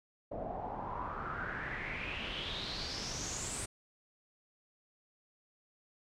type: noise with low-pass filter sweep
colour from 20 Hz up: pink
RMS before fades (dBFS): -40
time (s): 0.31-3.66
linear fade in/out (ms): 10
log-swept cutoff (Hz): 610 to 8800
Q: 6
effects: none